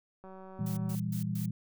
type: click train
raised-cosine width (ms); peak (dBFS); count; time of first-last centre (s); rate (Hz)
1; -36; 135; 0.24-0.949; 189
type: chord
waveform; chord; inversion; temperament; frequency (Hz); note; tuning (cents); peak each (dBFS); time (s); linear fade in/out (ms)
sine; E diminished; second; equal with one note detuned; 116.54 / 164.81 / 198.39; Bb2 / E3 / G3; 0 / 0 / +21; -35; 0.59-1.51; 5
type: noise bursts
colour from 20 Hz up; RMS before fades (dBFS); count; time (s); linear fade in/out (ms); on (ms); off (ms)
blue; -46; 4; 0.66-1.46; 5; 110; 120
effects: none